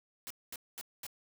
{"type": "noise bursts", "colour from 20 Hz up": "white", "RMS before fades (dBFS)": -43, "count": 4, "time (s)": [0.27, 1.066], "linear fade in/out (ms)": 0, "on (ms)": 34, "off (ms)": 220, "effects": []}